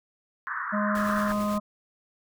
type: band-pass noise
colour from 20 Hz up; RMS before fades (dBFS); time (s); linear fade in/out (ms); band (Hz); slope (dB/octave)
white; -32; 0.47-1.32; 0; 1000 to 1800; 96
type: harmonic tone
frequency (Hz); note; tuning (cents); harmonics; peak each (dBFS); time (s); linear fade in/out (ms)
207.7; G#3; 0; 1 / 3 / 5 / 6; -26 / -31 / -33 / -34; 0.72-1.6; 20
type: noise with tremolo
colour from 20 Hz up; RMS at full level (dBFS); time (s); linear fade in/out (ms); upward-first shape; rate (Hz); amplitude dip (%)
pink; -39; 0.95-1.58; 2; triangle; 9.1; 40
effects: none